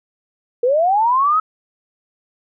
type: linear sweep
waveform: sine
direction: up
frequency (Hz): 464.8 to 1297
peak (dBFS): -12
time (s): 0.63-1.4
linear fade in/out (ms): 5
effects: none